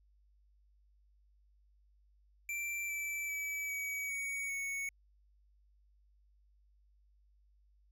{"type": "tone with pitch steps", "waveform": "square", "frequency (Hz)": [2349, 2322, 2295, 2269, 2243, 2217], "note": ["D7", "D7", "D7", "C#7", "C#7", "C#7"], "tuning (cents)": [0, -20, -40, 40, 20, 0], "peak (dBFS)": -37, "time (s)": [2.49, 4.89], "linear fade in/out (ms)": 2, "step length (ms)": 400, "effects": ["added 50 Hz sine -65 dBFS peak until 7.91 s"]}